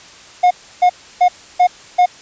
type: tone bursts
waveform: triangle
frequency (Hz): 720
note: F#5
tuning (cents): -47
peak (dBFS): -5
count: 5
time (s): 0.43-2.06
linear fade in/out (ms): 10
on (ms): 78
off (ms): 310
effects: white hiss -40 dBFS RMS until 2.21 s + resampled to 16000 Hz